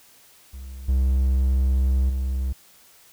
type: tone with level steps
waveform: triangle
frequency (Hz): 65.41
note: C2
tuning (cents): 0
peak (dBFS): -32 / -15 / -20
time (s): 0.53-2.53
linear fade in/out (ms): 10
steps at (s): 0.88 / 2.09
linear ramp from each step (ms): 10
effects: white hiss -53 dBFS RMS until 3.12 s